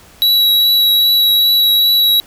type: tone with vibrato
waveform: square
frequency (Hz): 3900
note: B7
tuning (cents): -23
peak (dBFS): -9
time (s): 0.22-2.2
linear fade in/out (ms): 0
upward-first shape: triangle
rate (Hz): 2.5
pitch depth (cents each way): 15
effects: pink hiss -43 dBFS RMS until 2.26 s